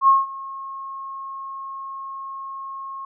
sine tone with ADSR envelope, 1083 Hz, C#6, 41 cents flat, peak -9 dBFS, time 0.01-3.05 s, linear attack 69 ms, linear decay 180 ms, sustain -21 dB, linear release 3 ms, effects none

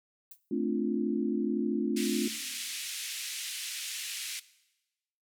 violet noise with exponential decay, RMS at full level -42 dBFS, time 0.31-0.4 s, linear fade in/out 5 ms, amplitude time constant 19 ms
sine chord, D minor seventh, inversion second, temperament equal, 220 / 261.6 / 293.7 / 349.2 Hz, A3 / C4 / D4 / F4, 0 / 0 / 0 / 0 cents, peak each -33 dBFS, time 0.51-2.28 s, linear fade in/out 5 ms
pink band-pass noise, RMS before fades -38 dBFS, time 1.96-4.4 s, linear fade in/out 10 ms, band 2300 to 12000 Hz, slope 24 dB/octave
effects noise-tail reverb RT60 1.0 s tail -18 dB re dry

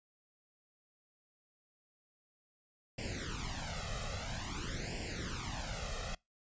pink noise with flanger, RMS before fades -40 dBFS, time 2.98-6.15 s, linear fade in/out 5 ms, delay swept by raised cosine 0.39 to 1.59 ms, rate 0.5 Hz, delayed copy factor +1, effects noise-tail reverb RT60 0.2 s tail -25 dB re dry + resampled to 16000 Hz

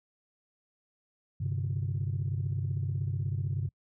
sine chord, G suspended fourth, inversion none, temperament equal, 98 / 130.81 / 146.83 Hz, G2 / C3 / D3, 0 / 0 / 0 cents, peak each -31 / -32 / -35 dBFS, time 1.4-3.69 s, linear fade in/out 10 ms, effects noise-tail reverb RT60 0.1 s tail -26 dB re dry + tanh soft clip ceiling -23 dBFS

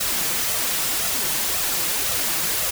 white noise with flanger, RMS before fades -23 dBFS, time 0-2.71 s, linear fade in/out 10 ms, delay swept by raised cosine 1.5 to 6.3 ms, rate 1.9 Hz, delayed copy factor +0.6, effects none

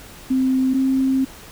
sine tone pair in turn, 260.9 / 265 Hz, C4 / C4, -5 / +22 cents, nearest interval unison, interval 27 cents, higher second, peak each -15 dBFS, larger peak neither, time 0.3-0.74 / 0.74-1.25 s, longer second, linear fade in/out 10 ms, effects pink hiss -41 dBFS RMS until 1.51 s

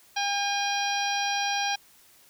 harmonic tone with a mistuned harmonic, 805 Hz, G5, 46 cents sharp, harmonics 1 / 2 / 3 / 4 / 5 / 6 / 7, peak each -28 / -33 / -33 / -34 / -36 / -38 / -35 dBFS, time 0.16-1.76 s, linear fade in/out 10 ms, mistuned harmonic 3, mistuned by +28 cents, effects white hiss -57 dBFS RMS until 2.29 s

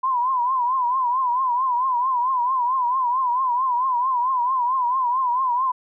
sine tone with vibrato, 1008 Hz, B5, 35 cents sharp, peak -18 dBFS, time 0.03-5.72 s, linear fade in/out 10 ms, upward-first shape triangle, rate 4.5 Hz, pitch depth 120 cents each way, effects none

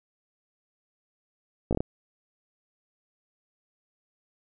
slowing click train, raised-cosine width 2 ms, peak -13 dBFS, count 5, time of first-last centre 1.71-1.805 s, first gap 17 ms, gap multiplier 1.23, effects none

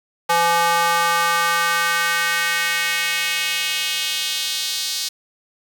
square tone with high-pass filter sweep, 169.7 Hz, F3, 49 cents flat, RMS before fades -20 dBFS, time 0.29-5.09 s, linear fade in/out 10 ms, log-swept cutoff 800 to 4400 Hz, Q 2, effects 7-bit

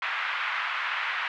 pink band-pass noise, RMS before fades -30 dBFS, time 0.02-1.28 s, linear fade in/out 2 ms, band 1100 to 2700 Hz, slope 24 dB/octave, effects none

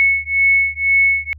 sine beating tone pair, 2202 / 2204 Hz, C#7 / C#7, -12 / -11 cents, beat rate 2 Hz, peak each -15 dBFS, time 0-1.33 s, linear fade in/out 0 ms, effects added 75 Hz sine -36 dBFS peak until 1.38 s

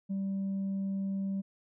sine tone with tanh clipping, 194.8 Hz, G3, 11 cents flat, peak -31 dBFS, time 0.09-1.42 s, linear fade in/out 20 ms, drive 1 dB, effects none

